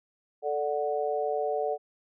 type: chord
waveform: sine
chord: D major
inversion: second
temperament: equal with one note detuned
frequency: 440 / 587.3 / 737.9 Hz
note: A4 / D5 / F#5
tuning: 0 / 0 / -5 cents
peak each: -30 / -31 / -31 dBFS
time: 0.42-1.78 s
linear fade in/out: 50 ms
effects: none